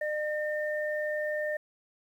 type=tone pair together; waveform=sine; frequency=604.6 / 1814 Hz; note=D#5 / A#6; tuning=-50 / -48 cents; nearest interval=octave + perfect fifth; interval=1902 cents; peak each=-30 / -34 dBFS; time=0.01-1.57 s; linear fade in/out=5 ms; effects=10-bit